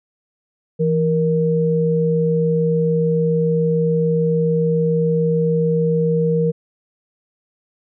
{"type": "tone pair together", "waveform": "sine", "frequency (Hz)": [165.2, 468.7], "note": ["E3", "A#4"], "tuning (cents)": [4, 9], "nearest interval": "octave + tritone", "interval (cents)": 1805, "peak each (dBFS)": -17, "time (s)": [0.79, 6.52], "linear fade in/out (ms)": 20, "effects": []}